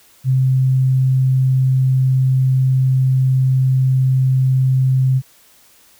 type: tone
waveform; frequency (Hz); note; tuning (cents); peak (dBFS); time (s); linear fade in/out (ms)
sine; 130.81; C3; 0; -11; 0.24-5.22; 50
effects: white hiss -50 dBFS RMS until 5.99 s